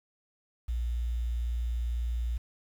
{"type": "tone with quantisation", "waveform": "sine", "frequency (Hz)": 59, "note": "A#1", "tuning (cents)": 22, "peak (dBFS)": -28, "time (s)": [0.68, 2.38], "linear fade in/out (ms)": 10, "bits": 9, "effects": []}